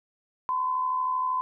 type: tone with amplitude modulation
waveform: sine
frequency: 1019 Hz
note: C6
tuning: 46 cents flat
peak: -22 dBFS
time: 0.49-1.41 s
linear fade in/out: 0 ms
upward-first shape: sine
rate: 72.8 Hz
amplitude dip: 45%
effects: none